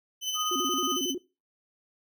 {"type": "tone with tremolo", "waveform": "30% pulse", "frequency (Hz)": 3032, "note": "F#7", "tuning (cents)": 42, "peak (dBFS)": -24, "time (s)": [0.21, 1.15], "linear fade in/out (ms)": 50, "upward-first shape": "sine", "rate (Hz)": 16, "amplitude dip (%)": 45}
{"type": "tone", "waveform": "sine", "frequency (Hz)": 1244.5, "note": "D#6", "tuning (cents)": 0, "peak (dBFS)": -30, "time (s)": [0.34, 0.99], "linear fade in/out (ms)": 50}
{"type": "tone with vibrato", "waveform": "sine", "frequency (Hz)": 311.1, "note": "D#4", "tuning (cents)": 0, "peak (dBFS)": -30, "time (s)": [0.51, 1.18], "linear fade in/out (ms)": 5, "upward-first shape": "square", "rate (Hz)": 11, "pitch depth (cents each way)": 250}
{"effects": ["noise-tail reverb RT60 0.3 s tail -21 dB re dry"]}